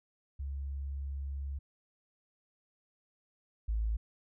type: tone pair in turn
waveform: sine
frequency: 69.3 / 54.58 Hz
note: C#2 / A1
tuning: 0 / -13 cents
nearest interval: major third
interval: 413 cents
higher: first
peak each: -35 / -29 dBFS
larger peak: second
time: 0.39-1.59 / 3.68-3.97 s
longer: first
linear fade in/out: 10 ms
effects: none